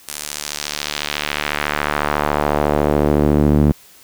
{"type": "tone with band-pass filter sweep", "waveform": "sawtooth", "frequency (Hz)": 74, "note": "D2", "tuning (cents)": 14, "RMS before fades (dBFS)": -18, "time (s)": [0.08, 3.72], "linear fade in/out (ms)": 0, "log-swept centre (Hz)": [10000, 210], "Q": 1.1, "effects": ["white hiss -46 dBFS RMS until 4.03 s"]}